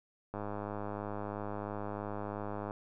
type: click train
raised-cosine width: 1 ms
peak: -25 dBFS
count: 245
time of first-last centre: 0.34-2.709 s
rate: 103 Hz
effects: none